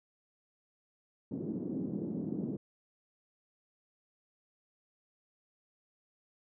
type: band-pass noise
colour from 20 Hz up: white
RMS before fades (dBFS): -37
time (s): 1.31-2.57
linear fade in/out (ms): 5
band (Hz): 160 to 310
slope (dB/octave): 24
effects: none